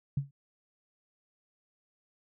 sine tone with exponential decay, 139.4 Hz, C#3, 10 cents sharp, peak -23 dBFS, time 0.17-0.31 s, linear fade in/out 5 ms, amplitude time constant 30 ms, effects none

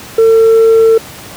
sine tone with tanh clipping, 449.8 Hz, A4, 38 cents sharp, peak -4 dBFS, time 0.18-0.98 s, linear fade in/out 5 ms, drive 1 dB, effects pink hiss -30 dBFS RMS until 1.36 s + high-pass 80 Hz 12 dB/octave

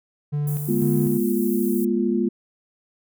triangle tone with tremolo, 146.83 Hz, D3, in tune, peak -19 dBFS, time 0.32-1.19 s, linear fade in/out 20 ms, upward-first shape square, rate 2 Hz, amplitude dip 45%
pink high-pass noise, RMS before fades -35 dBFS, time 0.47-1.85 s, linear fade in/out 5 ms, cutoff 11000 Hz, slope 24 dB/octave
sine chord, F diminished, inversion first, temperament equal with one note detuned, 207.7 / 240.9 / 349.2 Hz, Ab3 / Cb4 / F4, 0 / -43 / 0 cents, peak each -23 dBFS, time 0.68-2.29 s, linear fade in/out 10 ms
effects none

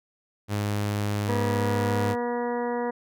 sawtooth tone, 103.3 Hz, G#2, 9 cents flat, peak -21 dBFS, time 0.48-2.16 s, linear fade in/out 50 ms
harmonic tone, 240.9 Hz, B3, 43 cents flat, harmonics 1 / 2 / 3 / 4 / 5 / 6 / 7 / 8, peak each -31 / -28 / -35 / -33 / -44 / -45 / -43 / -42 dBFS, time 1.28-2.91 s, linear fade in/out 10 ms
effects none

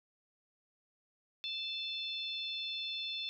harmonic tone with a mistuned harmonic, 880 Hz, A5, in tune, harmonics 3 / 4 / 5 / 6, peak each -44 / -38 / -46 / -53 dBFS, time 1.44-3.29 s, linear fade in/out 0 ms, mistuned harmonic 5, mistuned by -51 cents, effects none

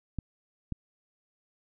clicks, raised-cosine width 5 ms, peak -20 dBFS, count 2, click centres 0.187 / 0.723 s, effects none

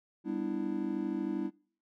triangle chord, E minor seventh, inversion first, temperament just, 197.78 / 247.2 / 296.7 / 329.6 Hz, G3 / B3 / D4 / E4, +16 / +2 / +18 / 0 cents, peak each -36 / -37 / -34 / -34 dBFS, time 0.24-1.51 s, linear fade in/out 50 ms, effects noise-tail reverb RT60 0.5 s tail -26 dB re dry

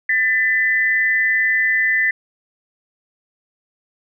sine tone pair together, 1779.5 / 2000 Hz, A6 / B6, +19 / +21 cents, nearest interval major second, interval 202 cents, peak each -17 dBFS, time 0.09-2.11 s, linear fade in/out 5 ms, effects none

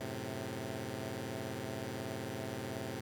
10% pulse chord, F# diminished, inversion none, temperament equal with one note detuned, 92.5 / 109.49 / 130.81 Hz, F#2 / A2 / C3, 0 / -8 / 0 cents, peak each -38 / -34 / -34 dBFS, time 0-3.01 s, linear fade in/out 10 ms, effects none

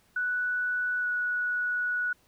sine tone with pitch glide, 1480 to 1468.1 Hz, F#6 to F#6, 0 to -14 cents, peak -26 dBFS, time 0.16-2.13 s, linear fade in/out 5 ms, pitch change -14 cents, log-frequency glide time 1-1.06 s, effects pink hiss -65 dBFS RMS until 2.27 s

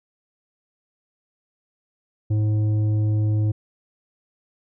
sine tone with tanh clipping, 106.6 Hz, G#2, 46 cents sharp, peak -19 dBFS, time 2.3-3.52 s, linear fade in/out 10 ms, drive 8 dB, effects none

